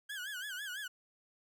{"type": "tone with vibrato", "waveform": "30% pulse", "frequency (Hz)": 1574, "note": "G6", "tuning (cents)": 7, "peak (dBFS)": -37, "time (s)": [0.09, 0.88], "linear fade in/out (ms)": 10, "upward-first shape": "sine", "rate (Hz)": 6, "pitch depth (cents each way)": 150, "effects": []}